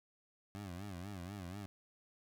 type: tone with vibrato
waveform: 20% pulse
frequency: 94.5 Hz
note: F#2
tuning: 37 cents sharp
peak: -39 dBFS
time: 0.55-1.66 s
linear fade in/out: 0 ms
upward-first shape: sine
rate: 4.1 Hz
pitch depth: 160 cents each way
effects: 13-bit